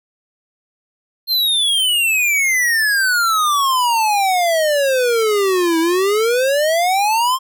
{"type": "exponential two-way sweep", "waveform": "square", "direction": "down then up", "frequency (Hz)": [4230, 322.1, 1070], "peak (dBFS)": -14, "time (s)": [1.27, 7.39], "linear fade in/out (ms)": 50, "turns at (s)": 5.79, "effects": []}